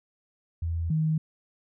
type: tone pair in turn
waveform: sine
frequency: 83.3 / 157.25 Hz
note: E2 / D#3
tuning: +19 / +19 cents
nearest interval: major seventh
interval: 1100 cents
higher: second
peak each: -26 / -22 dBFS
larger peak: second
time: 0.62-0.9 / 0.9-1.18 s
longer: neither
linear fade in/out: 5 ms
effects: none